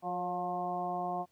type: harmonic tone with a mistuned harmonic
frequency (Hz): 178.2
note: F3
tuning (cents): +35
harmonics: 1 / 2 / 3 / 4 / 5 / 6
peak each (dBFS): -42 / -42 / -45 / -34 / -43 / -42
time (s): 0.02-1.26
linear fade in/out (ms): 50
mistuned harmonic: 3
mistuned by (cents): +55
effects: pink hiss -72 dBFS RMS until 1.31 s + high-pass 80 Hz 12 dB/octave